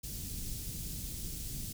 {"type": "band-stop noise", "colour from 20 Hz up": "pink", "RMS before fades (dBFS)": -40, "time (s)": [0.03, 1.73], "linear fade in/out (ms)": 10, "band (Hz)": [180, 5800], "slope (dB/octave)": 12, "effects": []}